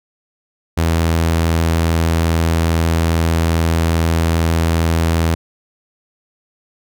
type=tone; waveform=sawtooth; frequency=82.41 Hz; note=E2; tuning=in tune; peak=-9 dBFS; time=0.77-5.35 s; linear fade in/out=10 ms; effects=none